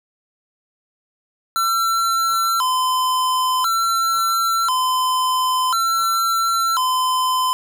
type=tone with vibrato; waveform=square; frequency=1174.7 Hz; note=D6; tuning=in tune; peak=-17 dBFS; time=1.56-7.53 s; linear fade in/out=0 ms; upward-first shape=square; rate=0.48 Hz; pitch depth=240 cents each way; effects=none